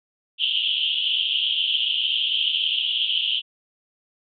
white band-pass noise, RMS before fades -23 dBFS, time 0.38-3.42 s, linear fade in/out 50 ms, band 2900 to 3300 Hz, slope 96 dB/octave, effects none

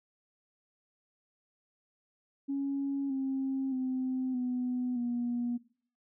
sine tone with pitch steps, 277.2 / 267.6 / 258.3 / 249.4 / 240.8 Hz, C#4 / C4 / C4 / B3 / B3, 0 / +39 / -22 / +17 / -44 cents, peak -29 dBFS, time 2.48-5.58 s, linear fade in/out 20 ms, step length 620 ms, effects noise-tail reverb RT60 0.5 s tail -19 dB re dry + tanh soft clip ceiling -25 dBFS

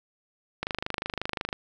click train, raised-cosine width 0.3 ms, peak -13 dBFS, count 24, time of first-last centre 0.63-1.528 s, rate 25.6 Hz, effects none

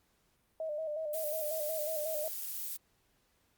sine tone with vibrato, 618 Hz, D#5, 12 cents flat, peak -34 dBFS, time 0.6-2.28 s, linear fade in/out 2 ms, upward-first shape square, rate 5.5 Hz, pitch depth 55 cents each way
violet noise, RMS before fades -39 dBFS, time 1.13-2.77 s, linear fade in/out 10 ms
effects pink hiss -73 dBFS RMS until 3.57 s + Opus 48 kbps

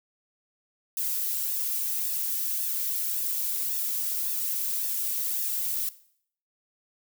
violet noise with flanger, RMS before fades -29 dBFS, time 0.97-5.89 s, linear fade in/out 2 ms, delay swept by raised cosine 1.1 to 2.7 ms, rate 1.8 Hz, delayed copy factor +0.8, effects noise-tail reverb RT60 0.6 s tail -17 dB re dry

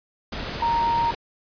sine tone in noise, 931 Hz, A#5, 2 cents flat, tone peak -19 dBFS, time 0.62-1.11 s, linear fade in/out 5 ms, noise pink, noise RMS -31 dBFS, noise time 0.32-1.15 s, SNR +9 dB, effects resampled to 11025 Hz

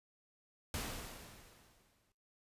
pink noise with exponential decay, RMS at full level -39 dBFS, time 0.74-2.12 s, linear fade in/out 1 ms, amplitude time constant 300 ms, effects noise-tail reverb RT60 0.3 s tail -18 dB re dry + resampled to 32000 Hz

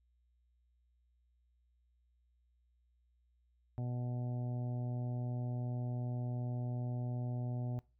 harmonic tone, 122.7 Hz, B2, 11 cents flat, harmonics 1 / 2 / 3 / 4 / 5 / 6 / 7, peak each -36 / -45 / -53 / -59 / -52 / -54 / -63 dBFS, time 3.78-7.79 s, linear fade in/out 0 ms, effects noise-tail reverb RT60 0.3 s tail -21 dB re dry + added 60 Hz sine -70 dBFS peak until 7.99 s

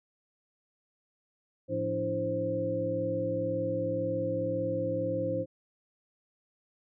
sine tone cluster, 108.6 / 173.6 / 289.6 / 331.5 / 525 Hz, A2 / F3 / D4 / E4 / C5, -22 / -10 / -24 / +10 / +6 cents, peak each -37 / -39 / -37 / -38 / -30 dBFS, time 1.68-5.46 s, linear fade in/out 50 ms, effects none

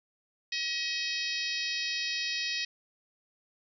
harmonic tone, 636 Hz, D#5, 38 cents sharp, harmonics 3 / 4 / 5 / 6 / 7 / 8 / 9, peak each -38 / -36 / -40 / -38 / -38 / -37 / -43 dBFS, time 0.52-2.65 s, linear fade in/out 5 ms, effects none

